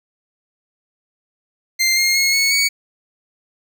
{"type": "tone with pitch steps", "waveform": "20% pulse", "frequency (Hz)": [2093, 2130, 2167, 2205, 2243], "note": ["C7", "C7", "C#7", "C#7", "C#7"], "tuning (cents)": [0, 30, -40, -10, 20], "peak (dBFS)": -9, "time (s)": [1.79, 2.69], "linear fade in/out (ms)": 20, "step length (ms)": 180, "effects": []}